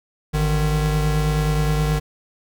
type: tone pair together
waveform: square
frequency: 53.78 / 151.9 Hz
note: A1 / D#3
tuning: -39 / -41 cents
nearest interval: octave + tritone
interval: 1798 cents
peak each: -22 / -20 dBFS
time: 0.33-2 s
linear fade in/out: 20 ms
effects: none